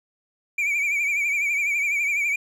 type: tone with vibrato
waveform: triangle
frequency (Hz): 2321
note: D7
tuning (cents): -21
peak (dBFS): -19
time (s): 0.58-2.36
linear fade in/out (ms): 5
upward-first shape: triangle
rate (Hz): 12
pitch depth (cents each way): 88
effects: none